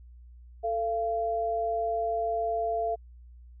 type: tone pair together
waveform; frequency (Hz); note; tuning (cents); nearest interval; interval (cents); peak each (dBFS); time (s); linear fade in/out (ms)
sine; 443.5 / 684.9; A4 / F5; +14 / -34; minor sixth; 752; -32 / -27; 0.63-2.96; 20
effects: added 60 Hz sine -47 dBFS peak until 3.6 s